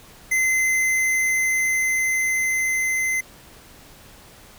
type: tone with level ramp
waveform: square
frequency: 2059 Hz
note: C7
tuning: 28 cents flat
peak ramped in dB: -18 to -21 dBFS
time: 0.31-3.21 s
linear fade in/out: 10 ms
effects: pink hiss -47 dBFS RMS until 4.58 s